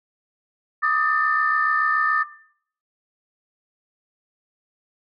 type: tone cluster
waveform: sine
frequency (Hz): 1189 / 1256 / 1787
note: D6 / D#6 / A6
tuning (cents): +21 / +16 / +26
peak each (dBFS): -23 / -21 / -20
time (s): 0.82-2.24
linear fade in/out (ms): 20
effects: noise-tail reverb RT60 0.6 s tail -18 dB re dry + tanh soft clip ceiling -8 dBFS